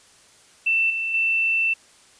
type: tone with level steps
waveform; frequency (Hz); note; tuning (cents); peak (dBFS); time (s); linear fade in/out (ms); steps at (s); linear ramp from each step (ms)
sine; 2674; E7; +24; -17 / -23 / -18; 0.66-1.74; 10; 0.9 / 1.14; 2
effects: white hiss -53 dBFS RMS until 2.19 s + resampled to 22050 Hz